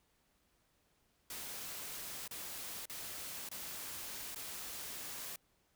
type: noise with dropouts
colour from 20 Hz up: white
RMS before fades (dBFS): -45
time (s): 1.3-5.36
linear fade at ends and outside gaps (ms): 2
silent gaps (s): 2.278-2.31 / 2.856-2.897 / 3.489-3.514 / 4.347-4.359
effects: pink hiss -75 dBFS RMS until 5.75 s